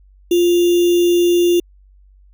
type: tone with sample-and-hold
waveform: sine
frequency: 349.2 Hz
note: F4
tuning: in tune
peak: -10 dBFS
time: 0.31-1.6 s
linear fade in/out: 5 ms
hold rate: 3150 Hz
effects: added 48 Hz sine -45 dBFS peak until 2.33 s